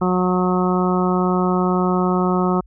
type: harmonic tone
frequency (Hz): 182.2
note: F#3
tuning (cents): -26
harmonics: 1 / 2 / 3 / 4 / 5 / 6 / 7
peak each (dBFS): -18 / -21 / -29 / -26 / -28 / -27 / -26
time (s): 0.01-2.61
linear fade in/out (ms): 10
effects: added 50 Hz sine -44 dBFS peak until 2.66 s